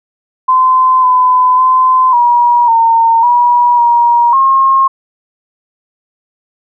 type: tone with pitch steps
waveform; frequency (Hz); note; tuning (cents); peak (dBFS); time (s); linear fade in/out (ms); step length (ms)
sine; 1029 / 1010 / 1027 / 959 / 914 / 966 / 949 / 1074; C6 / B5 / C6 / A#5 / A#5 / B5 / A#5 / C6; -29 / +39 / -33 / +49 / -34 / -39 / +31 / +45; -5; 0.48-4.88; 10; 550
effects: none